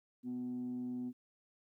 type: tone with frequency modulation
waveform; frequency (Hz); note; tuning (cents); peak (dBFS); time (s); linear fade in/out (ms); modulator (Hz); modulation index
sine; 248.7; B3; +12; -36; 0.23-1.13; 50; 122; 0.24
effects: tanh soft clip ceiling -34 dBFS + 13-bit